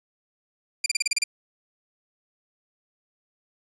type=tone bursts; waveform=15% pulse; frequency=2388 Hz; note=D7; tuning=28 cents sharp; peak=-13 dBFS; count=8; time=0.84-1.239 s; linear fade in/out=5 ms; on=21 ms; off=33 ms; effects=resampled to 22050 Hz